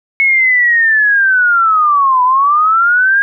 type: linear two-way sweep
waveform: sine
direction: down then up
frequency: 2200 to 987.8 to 1635 Hz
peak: -7 dBFS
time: 0.2-3.22 s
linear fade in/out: 0 ms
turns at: 2.23 s
effects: none